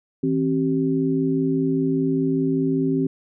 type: tone cluster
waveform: sine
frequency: 160.8 / 265.9 / 386.3 Hz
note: E3 / C4 / G4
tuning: -43 / +28 / -25 cents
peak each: -25 / -20 / -25 dBFS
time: 0.23-3.07 s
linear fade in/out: 5 ms
effects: none